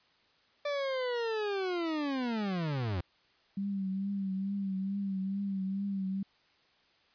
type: linear sweep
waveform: 40% pulse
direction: down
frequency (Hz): 587.3 to 83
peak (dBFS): -30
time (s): 0.65-3.01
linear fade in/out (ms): 5
type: tone with vibrato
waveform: sine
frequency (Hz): 194.9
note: G3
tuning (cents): -10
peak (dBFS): -31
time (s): 3.57-6.23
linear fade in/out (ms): 5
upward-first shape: triangle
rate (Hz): 2.3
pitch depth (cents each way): 57
effects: white hiss -67 dBFS RMS until 7.14 s + resampled to 11025 Hz